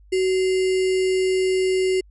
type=tone with sample-and-hold; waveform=sine; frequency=374.8 Hz; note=F#4; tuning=22 cents sharp; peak=-17 dBFS; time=0.12-2.01 s; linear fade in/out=10 ms; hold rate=2450 Hz; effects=added 50 Hz sine -47 dBFS peak until 2.1 s + resampled to 24000 Hz